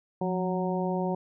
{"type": "harmonic tone with a mistuned harmonic", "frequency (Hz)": 185, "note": "F#3", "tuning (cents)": 0, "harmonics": [1, 2, 3, 4, 5], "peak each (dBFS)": [-29, -32, -34, -35, -36], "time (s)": [0.21, 1.15], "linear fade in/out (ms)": 5, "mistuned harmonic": 1, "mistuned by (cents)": -60, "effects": []}